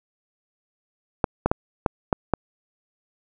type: clicks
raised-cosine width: 1 ms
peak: -4 dBFS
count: 6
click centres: 1.242 / 1.46 / 1.515 / 1.862 / 2.128 / 2.337 s
effects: none